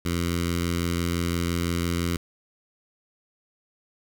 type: tone with notch filter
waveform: 10% pulse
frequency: 85.9 Hz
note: F2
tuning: 28 cents flat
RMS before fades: -26 dBFS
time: 0.05-2.17 s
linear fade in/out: 5 ms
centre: 670 Hz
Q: 0.6
effects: none